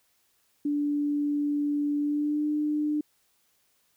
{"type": "tone with pitch glide", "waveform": "sine", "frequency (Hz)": [291.3, 299.5], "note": ["D4", "D4"], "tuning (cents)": [-14, 34], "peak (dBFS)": -24, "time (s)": [0.65, 3.01], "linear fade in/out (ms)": 5, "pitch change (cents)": 48, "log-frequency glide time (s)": [1.99, 2.46], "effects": ["white hiss -69 dBFS RMS until 3.96 s"]}